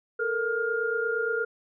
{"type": "tone cluster", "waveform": "sine", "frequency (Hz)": [440.8, 469.4, 1412], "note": ["A4", "A#4", "F6"], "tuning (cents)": [3, 12, 19], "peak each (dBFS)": [-30, -30, -28], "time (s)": [0.19, 1.45], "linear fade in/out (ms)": 10, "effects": []}